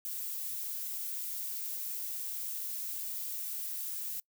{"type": "noise", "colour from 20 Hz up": "violet", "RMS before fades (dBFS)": -38, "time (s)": [0.05, 4.2], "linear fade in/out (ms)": 0, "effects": ["noise-tail reverb RT60 0.1 s tail -25 dB re dry"]}